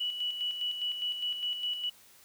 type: tone with tremolo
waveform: sine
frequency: 2946 Hz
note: F#7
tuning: 8 cents flat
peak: -29 dBFS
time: 0-1.9 s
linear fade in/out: 10 ms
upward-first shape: square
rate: 4.9 Hz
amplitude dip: 50%
effects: white hiss -58 dBFS RMS until 2.24 s